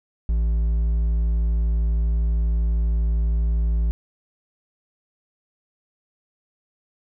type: tone with hard clipping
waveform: triangle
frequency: 56.3 Hz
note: A1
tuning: 40 cents sharp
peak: -19 dBFS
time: 0.29-3.91 s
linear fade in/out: 0 ms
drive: 7 dB
effects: none